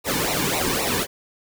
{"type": "noise with flanger", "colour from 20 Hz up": "pink", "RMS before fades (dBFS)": -23, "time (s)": [0.04, 1.07], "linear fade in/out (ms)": 50, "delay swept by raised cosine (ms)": [0.61, 1.56], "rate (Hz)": 3.8, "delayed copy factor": -0.85, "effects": []}